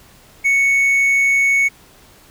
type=tone; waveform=triangle; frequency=2217 Hz; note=C#7; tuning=in tune; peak=-10 dBFS; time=0.44-1.69 s; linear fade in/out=20 ms; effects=pink hiss -47 dBFS RMS until 2.3 s